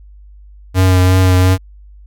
square tone with vibrato, 92.5 Hz, F#2, in tune, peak -8 dBFS, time 0.74-1.58 s, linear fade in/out 50 ms, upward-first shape triangle, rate 2.8 Hz, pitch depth 24 cents each way, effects added 50 Hz sine -36 dBFS peak until 2.06 s

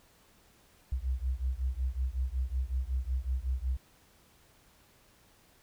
sine beating tone pair, 61.74 / 67.14 Hz, B1 / C2, 0 / +45 cents, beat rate 5.4 Hz, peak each -32 / -33 dBFS, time 0.92-3.77 s, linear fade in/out 5 ms, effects pink hiss -63 dBFS RMS until 5.62 s

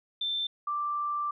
sine tone pair in turn, 3556 / 1176.4 Hz, A7 / D6, +18 / +3 cents, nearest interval octave + perfect fifth, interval 1915 cents, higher first, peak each -28 dBFS, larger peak neither, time 0.21-0.47 / 0.67-1.31 s, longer second, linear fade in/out 5 ms, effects none

